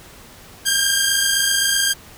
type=tone pair together; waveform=10% pulse; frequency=1588 / 1615.8 Hz; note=G6 / G#6; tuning=+22 / -48 cents; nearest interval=unison; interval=30 cents; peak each=-10 dBFS; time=0.65-1.94 s; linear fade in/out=20 ms; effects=pink hiss -43 dBFS RMS until 2.17 s